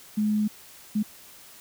sine tone bursts at uneven times, 211.6 Hz, G#3, 33 cents sharp, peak -21 dBFS, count 2, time 0.17-0.48 / 0.95-1.03 s, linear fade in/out 10 ms, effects white hiss -49 dBFS RMS until 1.6 s

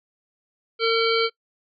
harmonic tone with a mistuned harmonic, 455.2 Hz, A#4, 41 cents flat, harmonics 1 / 3 / 5 / 7 / 9 / 10, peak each -20 / -25 / -27 / -28 / -30 / -30 dBFS, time 0.79-1.3 s, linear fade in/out 50 ms, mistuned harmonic 7, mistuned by -31 cents, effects noise-tail reverb RT60 0.1 s tail -23 dB re dry

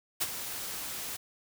white noise with ADSR envelope, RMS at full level -28 dBFS, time 0.2-1.17 s, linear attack 19 ms, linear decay 39 ms, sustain -10 dB, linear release 12 ms, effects none

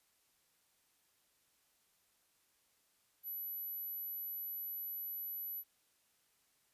sine tone, 11910 Hz, F#9, 10 cents sharp, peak -40 dBFS, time 3.23-5.64 s, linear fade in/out 50 ms, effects white hiss -75 dBFS RMS until 6.73 s + resampled to 32000 Hz

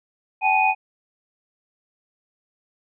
sine tone cluster, 767 / 857 / 2482 Hz, G5 / A5 / D#7, -38 / -46 / -5 cents, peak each -20 dBFS, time 0.41-0.75 s, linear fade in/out 50 ms, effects none

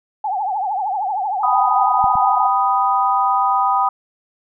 sine tone with vibrato, 800 Hz, G5, 35 cents sharp, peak -18 dBFS, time 0.24-2.47 s, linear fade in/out 5 ms, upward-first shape triangle, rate 13 Hz, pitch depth 180 cents each way
sine chord, G augmented, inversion none, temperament equal, 784 / 987.8 / 1244.5 Hz, G5 / B5 / D#6, 0 / 0 / 0 cents, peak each -18 dBFS, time 1.43-3.89 s, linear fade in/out 5 ms
clicks, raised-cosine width 5 ms, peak -19 dBFS, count 2, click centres 2.042 / 2.155 s
effects none

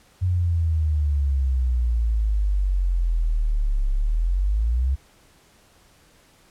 sine exponential two-way sweep, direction down then up, 92.5 to 33.74 to 68.7 Hz, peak -18 dBFS, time 0.21-4.96 s, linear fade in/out 20 ms, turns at 3.91 s, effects pink hiss -56 dBFS RMS until 6.5 s + low-pass 12000 Hz 12 dB/octave

